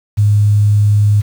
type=tone with quantisation; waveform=sine; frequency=103.7 Hz; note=G#2; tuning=2 cents flat; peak=-7 dBFS; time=0.17-1.22 s; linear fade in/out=20 ms; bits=6; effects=none